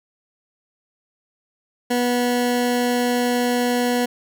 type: tone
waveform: 20% pulse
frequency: 244.4 Hz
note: B3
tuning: 18 cents flat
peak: -13 dBFS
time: 1.9-4.06 s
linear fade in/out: 10 ms
effects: none